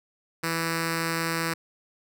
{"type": "tone with notch filter", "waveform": "5% pulse", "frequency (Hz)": 164.81, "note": "E3", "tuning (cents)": 0, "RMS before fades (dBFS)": -28, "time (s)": [0.43, 1.54], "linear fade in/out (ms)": 10, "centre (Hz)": 730, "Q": 1.4, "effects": []}